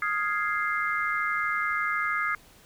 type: chord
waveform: sine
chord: F minor seventh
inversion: third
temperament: equal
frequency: 1244.5 / 1396.9 / 1661.2 / 2093 Hz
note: Eb6 / F6 / Ab6 / C7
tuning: 0 / 0 / 0 / 0 cents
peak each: -29 / -33 / -31 / -30 dBFS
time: 0.02-2.35 s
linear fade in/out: 2 ms
effects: pink hiss -55 dBFS RMS until 2.65 s